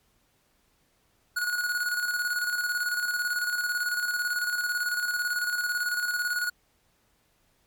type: tone with tremolo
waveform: square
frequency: 1453 Hz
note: F#6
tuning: 32 cents flat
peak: -25 dBFS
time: 1.36-6.5 s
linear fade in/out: 10 ms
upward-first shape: square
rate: 18 Hz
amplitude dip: 45%
effects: pink hiss -68 dBFS RMS until 7.66 s + MP3 96 kbps